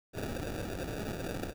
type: noise with sample-and-hold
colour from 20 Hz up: blue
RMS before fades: -37 dBFS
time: 0.13-1.54 s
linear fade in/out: 50 ms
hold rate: 1050 Hz
effects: none